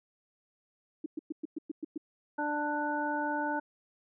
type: tone bursts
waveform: sine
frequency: 310 Hz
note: D#4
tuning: 6 cents flat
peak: -32 dBFS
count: 8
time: 1.04-1.978 s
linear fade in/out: 5 ms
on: 21 ms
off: 110 ms
type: harmonic tone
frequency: 295.9 Hz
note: D4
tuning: 13 cents sharp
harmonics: 1 / 2 / 3 / 5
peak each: -35 / -38 / -33 / -36 dBFS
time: 2.38-3.6 s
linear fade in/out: 10 ms
effects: none